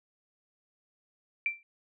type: tone with exponential decay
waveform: sine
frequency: 2349 Hz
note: D7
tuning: in tune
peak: -23 dBFS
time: 1.46-1.63 s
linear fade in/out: 1 ms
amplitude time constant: 35 ms
effects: none